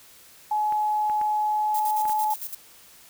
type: tone with pitch glide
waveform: sine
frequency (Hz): 848 to 854.4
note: G#5 to G#5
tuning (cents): +36 to +49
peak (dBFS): -21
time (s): 0.51-2.34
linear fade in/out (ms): 5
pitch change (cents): +13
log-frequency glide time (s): 1.42-2.14
type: clicks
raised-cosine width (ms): 0.5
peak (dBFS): -24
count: 5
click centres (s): 0.724 / 1.098 / 1.214 / 2.054 / 2.096
type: noise with tremolo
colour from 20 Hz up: violet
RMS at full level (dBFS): -33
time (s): 1.74-2.55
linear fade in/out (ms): 5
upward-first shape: square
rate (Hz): 8.9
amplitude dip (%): 70
effects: white hiss -51 dBFS RMS until 3.09 s